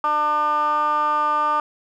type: tone with band-pass filter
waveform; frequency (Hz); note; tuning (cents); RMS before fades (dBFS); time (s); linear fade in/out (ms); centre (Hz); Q
15% pulse; 299.9; D4; +36; -20; 0.04-1.6; 2; 1100; 9.5
effects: none